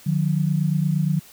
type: tone pair together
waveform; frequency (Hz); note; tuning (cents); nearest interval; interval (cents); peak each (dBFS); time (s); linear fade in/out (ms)
sine; 151.28 / 179.9; D#3 / F#3; -48 / -48; minor third; 300; -20 / -22; 0.06-1.2; 10
effects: white hiss -48 dBFS RMS until 1.32 s